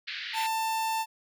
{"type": "band-pass noise", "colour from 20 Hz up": "pink", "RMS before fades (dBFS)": -37, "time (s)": [0.07, 0.47], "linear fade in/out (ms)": 10, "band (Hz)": [1600, 4500], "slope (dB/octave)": 48}
{"type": "tone", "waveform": "45% pulse", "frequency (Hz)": 890, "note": "A5", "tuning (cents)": 20, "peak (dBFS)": -27, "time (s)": [0.33, 1.06], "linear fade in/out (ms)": 50}
{"effects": []}